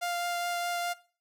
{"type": "tone with vibrato", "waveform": "sawtooth", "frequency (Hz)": 698.5, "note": "F5", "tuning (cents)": 0, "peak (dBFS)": -26, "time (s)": [0.01, 0.94], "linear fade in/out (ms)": 20, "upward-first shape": "triangle", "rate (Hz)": 4.8, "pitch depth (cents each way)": 9, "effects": ["noise-tail reverb RT60 0.4 s tail -18 dB re dry"]}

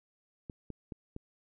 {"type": "clicks", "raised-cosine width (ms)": 3, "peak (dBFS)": -28, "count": 4, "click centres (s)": [0.498, 0.703, 0.922, 1.164], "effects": []}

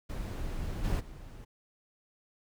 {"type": "noise with level steps", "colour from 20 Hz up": "brown", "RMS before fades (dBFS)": [-36, -30, -46], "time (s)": [0.09, 1.45], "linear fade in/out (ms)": 10, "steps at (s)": [0.83, 0.99], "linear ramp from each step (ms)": 20, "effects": []}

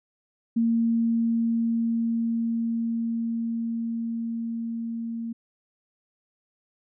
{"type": "tone with level ramp", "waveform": "sine", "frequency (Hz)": 230, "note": "A#3", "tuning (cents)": -23, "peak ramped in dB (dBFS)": [-19, -29], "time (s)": [0.56, 5.33], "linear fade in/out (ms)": 10, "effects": []}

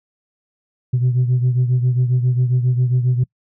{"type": "beating tone pair", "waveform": "sine", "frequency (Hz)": [124.2, 131.6], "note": ["B2", "C3"], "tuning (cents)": [10, 10], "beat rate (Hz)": 7.4, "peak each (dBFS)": [-13, -19], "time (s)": [0.93, 3.24], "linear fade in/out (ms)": 10, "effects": ["noise-tail reverb RT60 0.1 s tail -26 dB re dry", "tanh soft clip ceiling -10 dBFS"]}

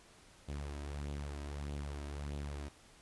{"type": "tone with flanger", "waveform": "sawtooth", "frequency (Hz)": 72, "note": "D2", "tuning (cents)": -34, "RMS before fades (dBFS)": -42, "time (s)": [0.48, 2.69], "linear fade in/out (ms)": 10, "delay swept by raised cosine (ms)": [0.27, 3.17], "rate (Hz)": 1.6, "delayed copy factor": 0.5, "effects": ["pink hiss -61 dBFS RMS until 3.01 s", "resampled to 24000 Hz"]}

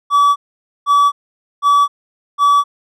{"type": "tone bursts", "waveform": "triangle", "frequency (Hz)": 1146, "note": "D6", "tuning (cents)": -43, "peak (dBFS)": -6, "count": 4, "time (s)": [0.1, 2.64], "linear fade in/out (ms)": 50, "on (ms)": 260, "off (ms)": 500, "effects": []}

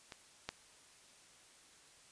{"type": "clicks", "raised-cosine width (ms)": 0.2, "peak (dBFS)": [-29, -21], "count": 2, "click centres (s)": [0.122, 0.49], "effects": ["white hiss -62 dBFS RMS until 2.11 s", "resampled to 22050 Hz"]}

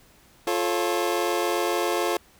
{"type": "chord", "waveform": "25% pulse", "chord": "F augmented", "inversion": "none", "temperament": "just", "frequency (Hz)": [349.2, 436.5, 545.7], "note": ["F4", "A4", "C#5"], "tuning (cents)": [0, -14, -27], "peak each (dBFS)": [-22, -24, -25], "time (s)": [0.47, 2.17], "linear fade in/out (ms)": 2, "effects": ["pink hiss -56 dBFS RMS until 2.39 s"]}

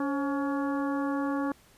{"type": "harmonic tone with a mistuned harmonic", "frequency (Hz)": 281.5, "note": "C#4", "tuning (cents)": 27, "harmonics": [1, 2, 3, 4, 5, 6], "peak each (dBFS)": [-28, -36, -38, -37, -42, -44], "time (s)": [0, 1.52], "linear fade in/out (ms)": 2, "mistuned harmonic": 2, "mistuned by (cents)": -70, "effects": ["pink hiss -59 dBFS RMS until 1.77 s", "resampled to 32000 Hz"]}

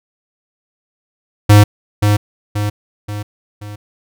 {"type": "tone with echo", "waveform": "square", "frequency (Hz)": 103.83, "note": "G#2", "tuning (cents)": 0, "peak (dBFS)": -4, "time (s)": [1.49, 1.64], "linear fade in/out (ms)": 10, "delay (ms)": 530, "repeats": 4, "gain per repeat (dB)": -6, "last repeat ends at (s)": 3.76, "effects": []}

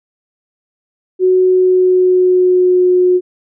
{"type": "tone with pitch glide", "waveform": "sine", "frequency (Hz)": [370, 362.8], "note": ["F#4", "F#4"], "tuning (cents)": [0, -34], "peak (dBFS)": -7, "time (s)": [1.19, 3.21], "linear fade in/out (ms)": 50, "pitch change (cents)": -34, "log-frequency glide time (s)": [1.41, 2.88], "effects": []}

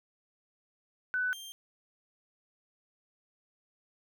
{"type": "tone pair in turn", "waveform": ["sine", "sawtooth"], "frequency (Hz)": [1499, 3176], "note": ["F#6", "G7"], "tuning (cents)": [22, 22], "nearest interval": "octave + minor second", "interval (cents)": 1300, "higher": "second", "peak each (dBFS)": [-28, -40], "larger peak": "first", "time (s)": [[1.14, 1.33], [1.33, 1.52]], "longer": "neither", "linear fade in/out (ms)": 0, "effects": []}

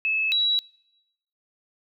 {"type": "tone pair in turn", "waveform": "sine", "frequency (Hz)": [2601, 3897], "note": ["E7", "B7"], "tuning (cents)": [-24, -24], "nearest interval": "perfect fifth", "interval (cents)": 700, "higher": "second", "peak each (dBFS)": [-21, -19], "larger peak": "second", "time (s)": [[0.05, 0.32], [0.32, 0.59]], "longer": "neither", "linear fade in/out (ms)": 0, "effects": ["noise-tail reverb RT60 0.9 s tail -26 dB re dry"]}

